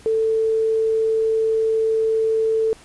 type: tone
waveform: sine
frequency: 443.8 Hz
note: A4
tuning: 15 cents sharp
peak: -16 dBFS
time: 0.06-2.73 s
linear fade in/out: 0 ms
effects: pink hiss -47 dBFS RMS until 2.84 s + resampled to 24000 Hz